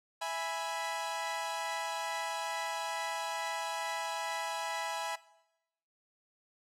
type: chord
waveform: sawtooth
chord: E major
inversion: none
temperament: equal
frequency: 659.3 / 830.6 / 987.8 Hz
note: E5 / G#5 / B5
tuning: 0 / 0 / 0 cents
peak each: -36 / -34 / -35 dBFS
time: 0.21-5.16 s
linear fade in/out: 10 ms
effects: noise-tail reverb RT60 0.9 s tail -19 dB re dry + low-pass 10000 Hz 12 dB/octave